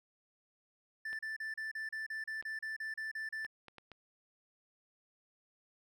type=tone bursts; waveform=triangle; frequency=1764 Hz; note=A6; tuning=4 cents sharp; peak=-36 dBFS; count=14; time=1.05-3.465 s; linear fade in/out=5 ms; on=140 ms; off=35 ms
type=clicks; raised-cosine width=0.3 ms; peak=-35 dBFS; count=6; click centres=1.13 / 2.425 / 3.448 / 3.683 / 3.783 / 3.917 s
effects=none